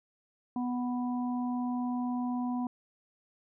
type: harmonic tone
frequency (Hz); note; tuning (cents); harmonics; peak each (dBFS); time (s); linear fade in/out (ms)
246.9; B3; 0; 1 / 3 / 4; -30 / -40 / -42; 0.56-2.67; 2
effects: none